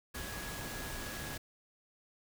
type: tone in noise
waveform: sine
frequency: 1668 Hz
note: G#6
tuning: 7 cents sharp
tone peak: -48 dBFS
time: 0.14-1.38 s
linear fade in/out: 10 ms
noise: pink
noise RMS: -42 dBFS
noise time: 0.14-1.38 s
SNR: -9 dB
effects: none